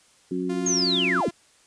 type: harmonic tone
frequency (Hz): 91.1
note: F#2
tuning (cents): -26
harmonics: 2 / 3 / 4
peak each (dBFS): -30 / -28 / -29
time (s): 0.31-1.21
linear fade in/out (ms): 5
type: tone with pitch glide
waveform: sawtooth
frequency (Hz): 349.2 to 342.8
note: F4 to F4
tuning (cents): 0 to -32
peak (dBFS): -29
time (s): 0.49-1.31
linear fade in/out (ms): 10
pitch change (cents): -32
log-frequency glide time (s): 0.72-0.96
type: linear sweep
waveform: sine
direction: down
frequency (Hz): 6645 to 120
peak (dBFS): -21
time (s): 0.66-1.29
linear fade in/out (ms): 5
effects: white hiss -58 dBFS RMS until 1.66 s + resampled to 22050 Hz